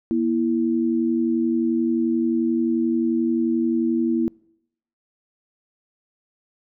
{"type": "tone pair together", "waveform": "sine", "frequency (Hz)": [238.6, 330], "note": ["A#3", "E4"], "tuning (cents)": [41, 2], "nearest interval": "tritone", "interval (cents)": 561, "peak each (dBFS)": -21, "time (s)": [0.11, 4.28], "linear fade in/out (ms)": 0, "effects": ["noise-tail reverb RT60 0.8 s tail -26 dB re dry"]}